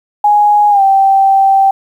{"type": "tone with pitch glide", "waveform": "sine", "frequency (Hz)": [830.6, 779.5], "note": ["G#5", "G5"], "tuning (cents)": [0, -10], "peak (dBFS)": -5, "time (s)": [0.24, 1.71], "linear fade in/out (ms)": 5, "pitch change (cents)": -110, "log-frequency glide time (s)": [0.7, 0.82], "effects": ["7-bit"]}